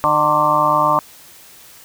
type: harmonic tone with a mistuned harmonic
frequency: 151.1 Hz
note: D3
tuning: 50 cents sharp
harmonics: 1 / 2 / 4 / 5 / 6 / 7 / 8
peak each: -28 / -27 / -20 / -25 / -18 / -17 / -17 dBFS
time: 0.04-0.99 s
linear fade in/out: 0 ms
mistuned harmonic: 8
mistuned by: -62 cents
effects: white hiss -43 dBFS RMS until 1.84 s